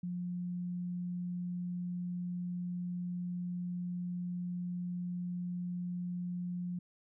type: tone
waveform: sine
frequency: 177.5 Hz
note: F3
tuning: 28 cents sharp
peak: -35 dBFS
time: 0.03-6.79 s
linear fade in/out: 5 ms
effects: none